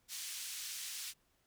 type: band-pass noise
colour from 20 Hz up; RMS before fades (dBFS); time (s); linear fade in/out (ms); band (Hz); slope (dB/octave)
white; -44; 0.08-1.14; 50; 2600 to 9100; 12
effects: pink hiss -75 dBFS RMS until 1.46 s